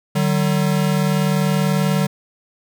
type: tone pair together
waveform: square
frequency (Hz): 150 / 190.19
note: D3 / F#3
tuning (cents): +37 / +48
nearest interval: major third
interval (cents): 411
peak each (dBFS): -19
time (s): 0.15-2.07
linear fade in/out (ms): 10
effects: none